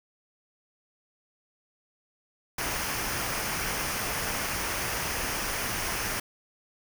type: noise with comb filter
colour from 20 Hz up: pink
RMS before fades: -31 dBFS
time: 2.58-6.2 s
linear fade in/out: 5 ms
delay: 0.26 ms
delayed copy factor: -0.5
effects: none